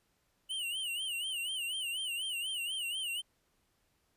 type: tone with vibrato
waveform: square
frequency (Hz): 2942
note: F#7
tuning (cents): -11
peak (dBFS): -35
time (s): 0.49-3.22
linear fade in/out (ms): 20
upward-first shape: sine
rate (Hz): 4.1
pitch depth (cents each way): 130
effects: pink hiss -75 dBFS RMS until 4.16 s + resampled to 32000 Hz